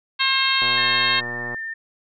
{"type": "harmonic tone", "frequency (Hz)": 534, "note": "C5", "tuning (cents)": 35, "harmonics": [2, 3, 4, 5, 6, 7, 8], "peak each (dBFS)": [-25, -25, -25, -25, -25, -25, -25], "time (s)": [0.19, 1.21], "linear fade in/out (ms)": 20}
{"type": "click train", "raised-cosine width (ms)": 1, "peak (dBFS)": -20, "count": 112, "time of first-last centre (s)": [0.62, 1.545], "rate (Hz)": 120}
{"type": "tone with vibrato", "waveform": "sine", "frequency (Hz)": 1801, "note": "A6", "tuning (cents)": 40, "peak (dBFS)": -27, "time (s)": [0.77, 1.74], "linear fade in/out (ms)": 10, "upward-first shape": "sine", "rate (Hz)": 16, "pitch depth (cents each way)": 11}
{"effects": []}